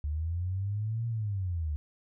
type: linear two-way sweep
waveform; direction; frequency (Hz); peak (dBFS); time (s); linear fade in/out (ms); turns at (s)
sine; up then down; 72.1 to 117.4 to 72.1; -29; 0.04-1.76; 0; 1.07
effects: none